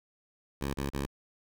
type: tone bursts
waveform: 10% pulse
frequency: 69.3 Hz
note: C#2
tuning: in tune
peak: -23 dBFS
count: 3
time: 0.61-1.064 s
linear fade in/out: 5 ms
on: 130 ms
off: 32 ms
effects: none